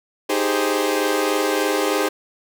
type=chord; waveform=sawtooth; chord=Ab major seventh; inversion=second; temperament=equal; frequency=311.1 / 392 / 415.3 / 523.3 Hz; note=Eb4 / G4 / Ab4 / C5; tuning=0 / 0 / 0 / 0 cents; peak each=-20 dBFS; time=0.29-2.09 s; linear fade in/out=10 ms; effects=none